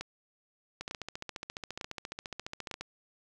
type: two click trains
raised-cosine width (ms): 0.2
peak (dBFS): -21 / -20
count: 30 / 4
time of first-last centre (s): 0.81-2.81 / 0.01-2.713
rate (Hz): 14.5 / 1.11
effects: none